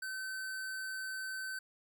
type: tone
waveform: square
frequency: 1533 Hz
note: G6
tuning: 39 cents flat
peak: -39 dBFS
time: 0.02-1.59 s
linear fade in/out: 5 ms
effects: none

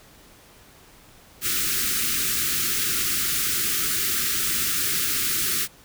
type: band-stop noise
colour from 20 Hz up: white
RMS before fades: -24 dBFS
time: 1.41-5.68 s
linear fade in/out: 50 ms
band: 430 to 1200 Hz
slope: 96 dB/octave
effects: pink hiss -51 dBFS RMS until 5.84 s

